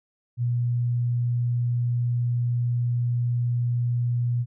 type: tone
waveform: sine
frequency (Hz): 120.8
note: B2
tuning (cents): -38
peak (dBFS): -21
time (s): 0.37-4.46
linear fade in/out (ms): 50
effects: none